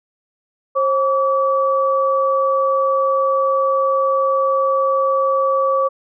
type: tone pair together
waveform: sine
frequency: 536 / 1146.6 Hz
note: C5 / D6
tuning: +42 / -42 cents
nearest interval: octave + minor second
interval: 1316 cents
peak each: -16 / -17 dBFS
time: 0.75-5.89 s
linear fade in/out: 20 ms
effects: none